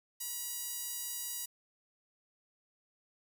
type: tone with high-pass filter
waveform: sawtooth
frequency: 965 Hz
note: B5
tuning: 40 cents flat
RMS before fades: -40 dBFS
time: 0.2-1.46 s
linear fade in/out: 10 ms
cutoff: 7600 Hz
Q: 0.72
effects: 10-bit